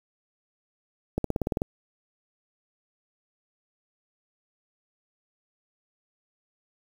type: accelerating click train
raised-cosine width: 2 ms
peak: -12 dBFS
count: 9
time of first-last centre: 1.18-1.619 s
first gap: 63 ms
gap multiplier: 0.96
effects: 7-bit